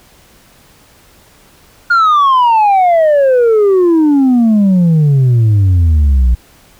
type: exponential sweep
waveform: sine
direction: down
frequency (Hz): 1431 to 58.27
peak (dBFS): -3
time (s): 1.9-6.35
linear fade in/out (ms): 10
effects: tanh soft clip ceiling -5 dBFS + pink hiss -45 dBFS RMS until 6.79 s